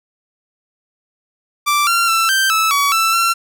sawtooth tone with pitch steps, 1172 / 1374 / 1337 / 1564 / 1308 / 1133 / 1328 / 1357 Hz, D6 / F6 / E6 / G6 / E6 / C#6 / E6 / E6, -4 / -29 / +24 / -4 / -14 / +37 / +12 / +50 cents, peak -9 dBFS, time 1.66-3.34 s, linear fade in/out 20 ms, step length 210 ms, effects none

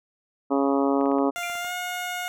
harmonic tone, 138.59 Hz, C#3, in tune, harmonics 2 / 3 / 4 / 5 / 6 / 7 / 8 / 9, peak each -22 / -26 / -28 / -30 / -32 / -33 / -34 / -35 dBFS, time 0.5-1.31 s, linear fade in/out 20 ms
clicks, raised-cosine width 0.5 ms, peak -29 dBFS, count 8, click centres 1.011 / 1.058 / 1.116 / 1.185 / 1.383 / 1.499 / 1.554 / 1.647 s
15% pulse tone with pitch glide, 698.5 to 719.4 Hz, F5 to F#5, 0 to -49 cents, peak -22 dBFS, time 1.36-2.28 s, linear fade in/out 0 ms, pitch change +51 cents, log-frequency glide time 1.59-1.73 s
sine tone with exponential decay, 2384 Hz, D7, 25 cents sharp, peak -30 dBFS, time 1.43-1.62 s, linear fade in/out 2 ms, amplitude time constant 40 ms
effects none

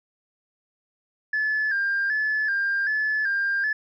sine tone with vibrato, 1661.2 Hz, G#6, in tune, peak -20 dBFS, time 1.33-3.73 s, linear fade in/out 5 ms, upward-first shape square, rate 1.3 Hz, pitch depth 67 cents each way, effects tanh soft clip ceiling -18 dBFS

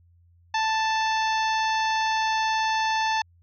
harmonic tone, 881 Hz, A5, 2 cents sharp, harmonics 1 / 2 / 3 / 4 / 5 / 6 / 7, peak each -23 / -29 / -33 / -35 / -37 / -39 / -40 dBFS, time 0.54-3.22 s, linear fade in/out 5 ms, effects added 86 Hz sine -55 dBFS peak until 3.42 s

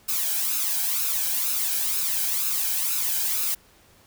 blue noise with flanger, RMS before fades -25 dBFS, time 0.08-3.55 s, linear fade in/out 10 ms, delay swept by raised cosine 0.76 to 1.29 ms, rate 2.1 Hz, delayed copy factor +0.6, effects pink hiss -56 dBFS RMS until 4.06 s

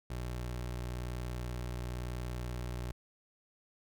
25% pulse tone, 61 Hz, B1, 21 cents flat, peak -33 dBFS, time 0.1-2.92 s, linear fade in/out 5 ms, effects none

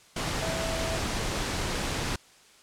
sine tone in noise, 653 Hz, E5, 17 cents flat, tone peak -33 dBFS, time 0.42-0.97 s, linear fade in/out 5 ms, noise pink, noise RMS -30 dBFS, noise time 0.16-2.16 s, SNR -6 dB, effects white hiss -56 dBFS RMS until 2.62 s + low-pass 8000 Hz 12 dB/octave

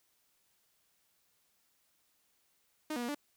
sawtooth tone with pitch steps, 308.2 / 242 / 239 / 291.5 Hz, D#4 / B3 / A#3 / D4, -16 / -35 / +43 / -13 cents, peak -31 dBFS, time 2.9-3.148 s, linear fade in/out 5 ms, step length 62 ms, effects white hiss -74 dBFS RMS until 3.36 s

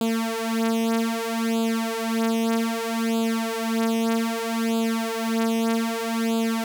sawtooth tone with flanger, 227 Hz, A#3, 46 cents flat, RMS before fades -24 dBFS, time 0.01-6.64 s, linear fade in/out 2 ms, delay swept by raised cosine 0.26 to 4.76 ms, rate 0.63 Hz, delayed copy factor +0.9, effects none

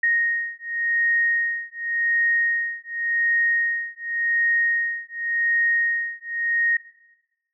sine beating tone pair, 1864.7 / 1865.59 Hz, A#6 / A#6, 0 / +1 cents, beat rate 0.89 Hz, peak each -23 dBFS, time 0.03-6.77 s, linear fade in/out 5 ms, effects noise-tail reverb RT60 1.0 s tail -17 dB re dry

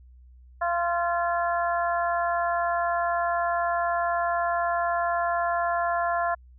harmonic tone with a mistuned harmonic, 344 Hz, F4, 26 cents flat, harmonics 2 / 3 / 4 / 5, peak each -25 / -29 / -31 / -33 dBFS, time 0.61-6.35 s, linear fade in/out 10 ms, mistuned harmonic 3, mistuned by +20 cents, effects added 62 Hz sine -48 dBFS peak until 6.58 s

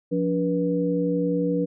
sine tone cluster, 175.8 / 287.2 / 484.4 Hz, F3 / D4 / B4, +12 / -39 / -34 cents, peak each -25 dBFS, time 0.11-1.66 s, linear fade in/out 20 ms, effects none

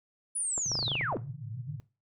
sine linear sweep, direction down, 10000 to 110 Hz, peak -29 dBFS, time 0.35-1.18 s, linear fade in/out 10 ms
clicks, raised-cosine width 1 ms, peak -24 dBFS, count 11, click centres 0.579 / 0.717 / 0.754 / 0.79 / 0.828 / 0.88 / 0.917 / 0.954 / 1.011 / 1.126 / 1.169 s
white band-pass noise, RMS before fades -40 dBFS, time 0.66-1.8 s, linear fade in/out 0 ms, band 110 to 150 Hz, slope 96 dB/octave
effects noise-tail reverb RT60 0.3 s tail -18 dB re dry

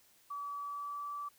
sine tone with pitch glide, 1146 to 1158 Hz, D6 to D6, -43 to -25 cents, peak -38 dBFS, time 0.3-1.29 s, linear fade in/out 10 ms, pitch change +18 cents, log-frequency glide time 0.58-1.09 s, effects white hiss -66 dBFS RMS until 1.38 s

